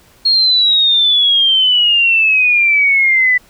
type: exponential sweep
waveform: sine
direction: down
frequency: 4298 to 1975.5 Hz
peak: -8 dBFS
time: 0.25-3.38 s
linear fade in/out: 10 ms
effects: pink hiss -48 dBFS RMS until 3.49 s